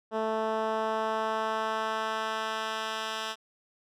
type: tone with band-pass filter sweep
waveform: 10% pulse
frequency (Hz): 220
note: A3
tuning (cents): 0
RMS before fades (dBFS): -31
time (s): 0.11-3.36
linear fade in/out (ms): 50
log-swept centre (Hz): 520 to 3000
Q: 0.8
effects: none